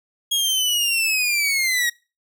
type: linear sweep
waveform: sawtooth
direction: down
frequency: 3300 to 1878 Hz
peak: -15 dBFS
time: 0.31-1.9 s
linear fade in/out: 10 ms
effects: noise-tail reverb RT60 0.3 s tail -23 dB re dry